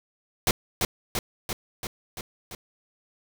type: noise with echo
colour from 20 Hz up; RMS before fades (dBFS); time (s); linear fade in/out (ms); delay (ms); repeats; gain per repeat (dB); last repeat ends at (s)
pink; -21; 0.47-0.51; 2; 340; 6; -3; 2.55
effects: none